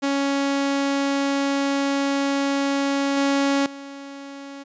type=tone with level steps; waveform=sawtooth; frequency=278 Hz; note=C#4; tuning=5 cents sharp; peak=-16 / -14 / -31 dBFS; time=0.02-4.64 s; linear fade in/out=20 ms; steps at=3.17 / 3.66 s; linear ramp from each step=2 ms; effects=resampled to 16000 Hz